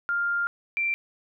sine tone pair in turn, 1400 / 2355 Hz, F6 / D7, +4 / +4 cents, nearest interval major sixth, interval 900 cents, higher second, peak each -23 dBFS, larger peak neither, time 0.09-0.47 / 0.77-0.94 s, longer first, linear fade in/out 0 ms, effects none

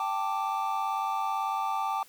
triangle chord, G suspended second, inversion none, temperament just, 784 / 882 / 1176 Hz, G5 / A5 / D6, 0 / +4 / +2 cents, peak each -30 dBFS, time 0-2.03 s, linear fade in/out 2 ms, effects white hiss -56 dBFS RMS until 2.08 s

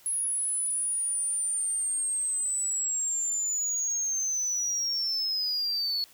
sine linear sweep, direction down, 10548 to 4375 Hz, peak -24 dBFS, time 0.06-6.04 s, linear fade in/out 0 ms, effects tanh soft clip ceiling -25 dBFS + white hiss -56 dBFS RMS until 6.13 s

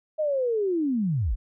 sine linear sweep, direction down, 632 to 34.35 Hz, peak -22 dBFS, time 0.18-1.36 s, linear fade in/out 20 ms, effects none

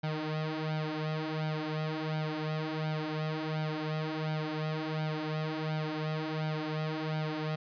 sawtooth tone with flanger, 155.56 Hz, D#3, in tune, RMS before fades -34 dBFS, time 0.03-7.56 s, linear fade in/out 10 ms, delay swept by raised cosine 1.3 to 4.9 ms, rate 1.4 Hz, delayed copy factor +0.8, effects resampled to 11025 Hz

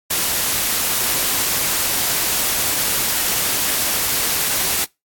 white noise, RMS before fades -19 dBFS, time 0.1-4.85 s, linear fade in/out 10 ms, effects noise-tail reverb RT60 0.2 s tail -23 dB re dry + AAC 64 kbps

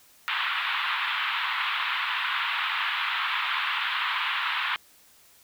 pink band-pass noise, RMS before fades -28 dBFS, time 0.28-4.76 s, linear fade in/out 0 ms, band 970 to 3600 Hz, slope 48 dB/octave, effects white hiss -57 dBFS RMS until 5.43 s

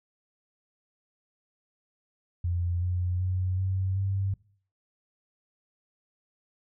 sine tone with pitch steps, 87.31 / 89.71 / 92.18 / 94.72 / 97.33 Hz, F2 / F2 / F#2 / F#2 / G2, 0 / +47 / -6 / +41 / -12 cents, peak -25 dBFS, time 2.44-4.34 s, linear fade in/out 5 ms, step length 380 ms, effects noise-tail reverb RT60 0.5 s tail -22 dB re dry

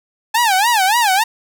sawtooth tone with vibrato, 850 Hz, G#5, 40 cents sharp, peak -8 dBFS, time 0.34-1.24 s, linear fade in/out 10 ms, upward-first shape sine, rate 3.5 Hz, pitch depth 230 cents each way, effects none

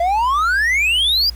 triangle exponential sweep, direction up, 667 to 4978 Hz, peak -12 dBFS, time 0-1.3 s, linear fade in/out 5 ms, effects added 60 Hz sine -30 dBFS peak until 1.35 s + pink hiss -46 dBFS RMS until 1.35 s

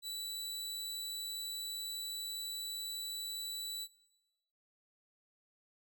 sawtooth tone, 3951 Hz, B7, in tune, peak -36 dBFS, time 0.02-3.88 s, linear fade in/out 50 ms, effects noise-tail reverb RT60 1.0 s tail -20 dB re dry

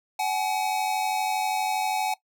square tone pair together, 755.5 / 848 Hz, F#5 / G#5, +36 / +36 cents, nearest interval major second, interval 200 cents, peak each -28 dBFS, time 0.19-2.14 s, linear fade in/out 5 ms, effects noise-tail reverb RT60 0.1 s tail -18 dB re dry

